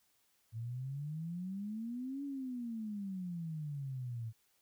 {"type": "exponential two-way sweep", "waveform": "sine", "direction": "up then down", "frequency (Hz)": [110, 285, 110], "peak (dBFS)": -38, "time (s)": [0.52, 4.33], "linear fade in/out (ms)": 50, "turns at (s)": 2.24, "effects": ["white hiss -74 dBFS RMS until 4.61 s"]}